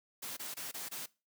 white noise bursts, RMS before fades -42 dBFS, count 5, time 0.22-1.062 s, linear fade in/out 10 ms, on 150 ms, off 23 ms, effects noise-tail reverb RT60 0.3 s tail -22 dB re dry + high-pass 150 Hz 12 dB/octave

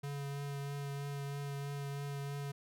square tone with vibrato, 141.3 Hz, C#3, 34 cents sharp, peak -39 dBFS, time 0.03-2.52 s, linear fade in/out 10 ms, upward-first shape triangle, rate 3.1 Hz, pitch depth 16 cents each way, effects none

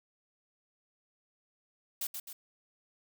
blue noise with echo, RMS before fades -35 dBFS, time 2.01-2.07 s, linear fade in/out 5 ms, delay 130 ms, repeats 2, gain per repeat -5 dB, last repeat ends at 2.33 s, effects none

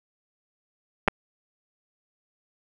clicks, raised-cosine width 0.5 ms, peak -5 dBFS, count 2, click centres 1.078 / 1.083 s, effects none

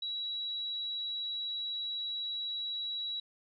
sine tone, 3896 Hz, B7, 24 cents flat, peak -34 dBFS, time 0.02-3.2 s, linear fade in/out 5 ms, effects none

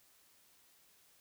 silence, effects white hiss -67 dBFS RMS until 1.2 s

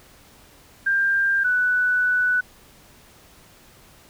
sine tone pair in turn, 1592 / 1486.9 Hz, G6 / F#6, +26 / +8 cents, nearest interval minor second, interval 118 cents, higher first, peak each -17 / -17 dBFS, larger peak neither, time 0.86-1.44 / 1.44-2.41 s, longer second, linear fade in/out 10 ms, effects pink hiss -51 dBFS RMS until 4.09 s

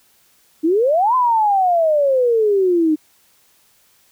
sine exponential two-way sweep, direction up then down, 301.5 to 1035 to 301.5 Hz, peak -12 dBFS, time 0.63-2.96 s, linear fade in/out 20 ms, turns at 1.15 s, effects white hiss -56 dBFS RMS until 4.11 s

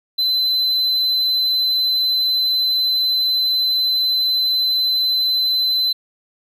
triangle tone, 4044 Hz, B7, 40 cents sharp, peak -14 dBFS, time 0.18-5.93 s, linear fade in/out 10 ms, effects none

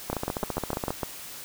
two click trains, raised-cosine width 1 ms, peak -13 / -14 dBFS, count 7 / 13, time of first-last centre 0.13-1.032 / 0.1-0.905 s, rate 6.65 / 14.9 Hz, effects white hiss -41 dBFS RMS until 1.44 s

